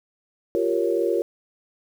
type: chord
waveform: sine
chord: G half-diminished seventh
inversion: third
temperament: equal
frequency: 349.2 / 392 / 466.2 / 554.4 Hz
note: F4 / G4 / Bb4 / Db5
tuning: 0 / 0 / 0 / 0 cents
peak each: -24 / -26 / -24 / -27 dBFS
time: 0.55-1.22 s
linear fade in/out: 0 ms
effects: 8-bit